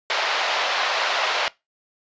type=band-pass noise; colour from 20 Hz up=pink; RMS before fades=-23 dBFS; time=0.1-1.48 s; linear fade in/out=0 ms; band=610 to 4600 Hz; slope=24 dB/octave; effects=noise-tail reverb RT60 0.2 s tail -21 dB re dry + resampled to 16000 Hz